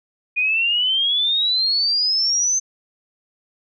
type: exponential sweep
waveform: sine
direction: up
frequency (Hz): 2444 to 6272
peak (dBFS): -16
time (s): 0.36-2.6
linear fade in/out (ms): 20
effects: none